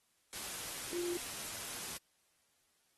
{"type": "tone in noise", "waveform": "sine", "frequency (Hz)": 349.2, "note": "F4", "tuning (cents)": 0, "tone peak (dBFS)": -36, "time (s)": [0.93, 1.17], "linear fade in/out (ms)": 0, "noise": "white", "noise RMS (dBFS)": -43, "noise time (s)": [0.33, 1.97], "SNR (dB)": 4, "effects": ["white hiss -75 dBFS RMS until 2.97 s", "AAC 32 kbps"]}